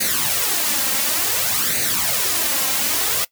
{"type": "noise with flanger", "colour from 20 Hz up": "white", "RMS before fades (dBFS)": -20, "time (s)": [0, 3.25], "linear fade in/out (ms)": 10, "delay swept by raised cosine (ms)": [0.46, 3.76], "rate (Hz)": 0.56, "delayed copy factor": 0.65, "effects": ["noise-tail reverb RT60 0.1 s tail -20 dB re dry", "high-pass 80 Hz 12 dB/octave"]}